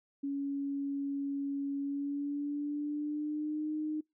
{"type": "tone with pitch glide", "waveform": "sine", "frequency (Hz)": [279.7, 306.8], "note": ["C#4", "D#4"], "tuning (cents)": [16, -24], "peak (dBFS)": -32, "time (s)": [0.23, 4.01], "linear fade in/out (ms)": 10, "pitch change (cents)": 160, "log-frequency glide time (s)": [1.79, 3.73], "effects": ["noise-tail reverb RT60 0.2 s tail -26 dB re dry"]}